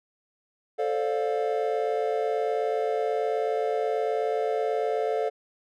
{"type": "chord", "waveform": "triangle", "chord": "D minor seventh", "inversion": "second", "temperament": "just", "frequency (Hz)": [440.5, 528.6, 587.3, 704.8], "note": ["A4", "C5", "D5", "F5"], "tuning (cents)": [2, 18, 0, 16], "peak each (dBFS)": [-25, -30, -30, -28], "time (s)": [0.78, 5.3], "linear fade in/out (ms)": 20, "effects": []}